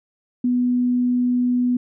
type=tone; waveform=sine; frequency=246.9 Hz; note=B3; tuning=in tune; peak=-16 dBFS; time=0.44-1.77 s; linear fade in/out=5 ms; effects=none